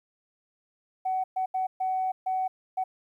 sine tone bursts at uneven times, 751 Hz, F#5, 26 cents sharp, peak -24 dBFS, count 6, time 1.05-1.24 / 1.36-1.46 / 1.54-1.67 / 1.8-2.12 / 2.26-2.48 / 2.77-2.84 s, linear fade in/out 10 ms, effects tanh soft clip ceiling -20 dBFS + 11-bit

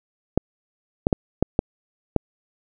clicks, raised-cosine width 2 ms, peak -3 dBFS, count 6, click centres 0.376 / 1.069 / 1.128 / 1.426 / 1.591 / 2.163 s, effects none

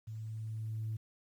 sine tone with level ramp, 110.1 Hz, A2, 2 cents sharp, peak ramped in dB -40 to -33 dBFS, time 0.07-0.97 s, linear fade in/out 10 ms, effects tanh soft clip ceiling -31 dBFS + 11-bit

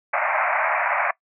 pink band-pass noise, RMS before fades -22 dBFS, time 0.13-1.11 s, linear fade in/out 5 ms, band 590 to 2400 Hz, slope 96 dB/octave, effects noise-tail reverb RT60 0.1 s tail -21 dB re dry

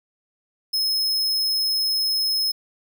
45% pulse tone, 5170 Hz, E8, 34 cents flat, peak -20 dBFS, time 0.73-2.52 s, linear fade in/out 10 ms, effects none

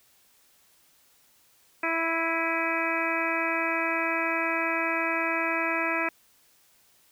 harmonic tone with a mistuned harmonic, 329.6 Hz, E4, in tune, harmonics 1 / 2 / 3 / 4 / 5 / 6 / 7 / 8, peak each -33 / -33 / -33 / -33 / -33 / -33 / -33 / -33 dBFS, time 1.83-6.09 s, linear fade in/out 5 ms, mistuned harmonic 8, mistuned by -70 cents, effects white hiss -62 dBFS RMS until 7.11 s

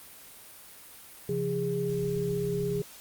sine tone cluster, 135.4 / 171.7 / 409.1 Hz, C#3 / F3 / G#4, -40 / -29 / -26 cents, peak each -34 / -33 / -29 dBFS, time 1.29-2.82 s, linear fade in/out 2 ms, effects white hiss -49 dBFS RMS until 3 s + Opus 32 kbps

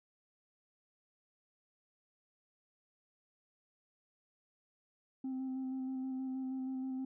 sine tone with vibrato, 261.6 Hz, C4, in tune, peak -34 dBFS, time 5.24-7.05 s, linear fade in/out 5 ms, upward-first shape square, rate 6.3 Hz, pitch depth 13 cents each way, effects tanh soft clip ceiling -35 dBFS

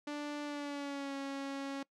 sawtooth tone with pitch glide, 293.5 to 275.4 Hz, D4 to C#4, -1 to -11 cents, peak -34 dBFS, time 0.07-1.83 s, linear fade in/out 5 ms, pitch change -110 cents, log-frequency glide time 0.44-1.15 s, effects noise-tail reverb RT60 0.1 s tail -22 dB re dry + low-pass 6000 Hz 12 dB/octave

